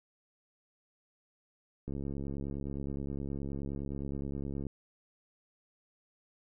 click train, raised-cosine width 3 ms, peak -26 dBFS, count 195, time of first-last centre 1.88-4.667 s, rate 69.6 Hz, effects none

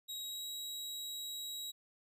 sawtooth tone with pitch glide, 3819 to 3850 Hz, A#7 to B7, +41 to -45 cents, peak -38 dBFS, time 0.08-1.72 s, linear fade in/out 20 ms, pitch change +14 cents, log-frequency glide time 0.22-0.47 s, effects none

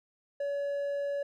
sine tone with hard clipping, 567 Hz, C#5, 39 cents sharp, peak -31 dBFS, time 0.4-1.23 s, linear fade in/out 5 ms, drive 3 dB, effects none

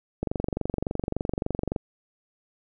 click train, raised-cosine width 2 ms, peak -13 dBFS, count 37, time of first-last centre 0.23-1.762 s, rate 23.5 Hz, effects none

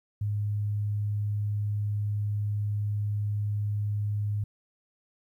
sine tone, 103.83 Hz, G#2, in tune, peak -26 dBFS, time 0.21-4.44 s, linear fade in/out 5 ms, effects 11-bit

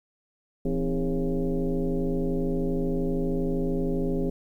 sine tone with frequency modulation, 116.6 Hz, A#2, 1 cent sharp, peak -23 dBFS, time 0.65-4.3 s, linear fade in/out 5 ms, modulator 143 Hz, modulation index 2.5, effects 10-bit

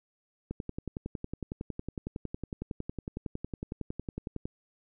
click train, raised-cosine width 3 ms, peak -22 dBFS, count 44, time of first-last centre 0.51-4.455 s, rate 10.9 Hz, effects none

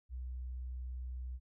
sine tone, 62.7 Hz, B1, 27 cents sharp, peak -39 dBFS, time 0.09-1.4 s, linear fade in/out 50 ms, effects none

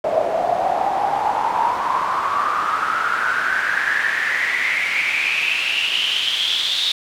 pink noise with band-pass filter sweep, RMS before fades -20 dBFS, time 0.04-6.92 s, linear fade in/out 2 ms, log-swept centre 620 to 3700 Hz, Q 9, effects none

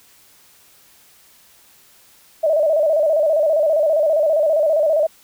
sine tone with vibrato, 617 Hz, D#5, 15 cents flat, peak -13 dBFS, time 2.43-5.07 s, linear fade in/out 10 ms, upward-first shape square, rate 15 Hz, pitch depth 81 cents each way, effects white hiss -51 dBFS RMS until 5.23 s

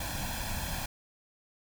pink noise with comb filter, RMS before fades -35 dBFS, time 0-0.86 s, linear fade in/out 5 ms, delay 1.2 ms, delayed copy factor +0.75, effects none

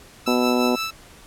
15% pulse tone with tremolo, 1318.5 Hz, E6, in tune, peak -17 dBFS, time 0.26-0.91 s, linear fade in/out 10 ms, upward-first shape sine, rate 5.8 Hz, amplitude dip 50%
harmonic tone, 123.47 Hz, B2, in tune, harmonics 2 / 3 / 4 / 5 / 6 / 7 / 8, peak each -20 / -24 / -26 / -28 / -30 / -31 / -32 dBFS, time 0.27-0.76 s, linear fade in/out 10 ms
effects pink hiss -47 dBFS RMS until 1.26 s + low-pass 12000 Hz 12 dB/octave

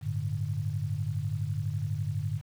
sine chord, G suspended second, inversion none, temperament equal, 98 / 110 / 146.83 Hz, G2 / A2 / D3, 0 / 0 / 0 cents, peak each -33 dBFS, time 0.01-2.42 s, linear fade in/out 50 ms, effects 9-bit

